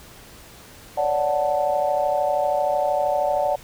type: chord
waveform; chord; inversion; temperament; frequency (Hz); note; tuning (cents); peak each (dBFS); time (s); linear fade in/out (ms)
sine; D major seventh; third; equal; 554.4 / 587.3 / 740 / 880; C#5 / D5 / F#5 / A5; 0 / 0 / 0 / 0; -28 / -22 / -23 / -27; 0.97-3.56; 10
effects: pink hiss -45 dBFS RMS until 3.63 s